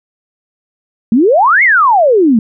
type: exponential two-way sweep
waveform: sine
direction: up then down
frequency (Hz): 209.1 to 2217 to 209.1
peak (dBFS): -5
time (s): 1.12-2.39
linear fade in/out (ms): 2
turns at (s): 1.63
effects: none